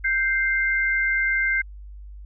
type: tone pair together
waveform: sine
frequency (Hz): 1568 / 2093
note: G6 / C7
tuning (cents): 0 / 0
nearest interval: perfect fourth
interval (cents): 500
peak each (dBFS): -22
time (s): 0.04-1.62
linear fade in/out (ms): 10
effects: added 50 Hz sine -37 dBFS peak until 2.25 s